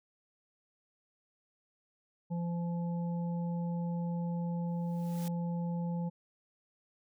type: harmonic tone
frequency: 171.6 Hz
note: F3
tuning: 30 cents flat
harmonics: 1 / 3 / 5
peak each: -32 / -45 / -47 dBFS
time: 2.3-6.1 s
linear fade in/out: 20 ms
type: noise with exponential growth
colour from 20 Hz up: white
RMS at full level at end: -46 dBFS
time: 4.68-5.28 s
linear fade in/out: 0 ms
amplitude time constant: 130 ms
effects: none